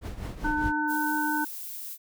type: noise with tremolo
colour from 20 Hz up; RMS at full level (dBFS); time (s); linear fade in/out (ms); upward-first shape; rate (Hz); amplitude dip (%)
brown; -31; 0.01-0.73; 50; triangle; 5; 75
type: harmonic tone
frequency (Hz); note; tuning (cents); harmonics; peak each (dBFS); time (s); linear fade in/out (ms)
301; D4; +43; 1 / 3 / 5; -29 / -29 / -29; 0.44-1.45; 10
type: noise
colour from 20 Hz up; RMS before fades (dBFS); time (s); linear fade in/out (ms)
violet; -38; 0.87-1.98; 50
effects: none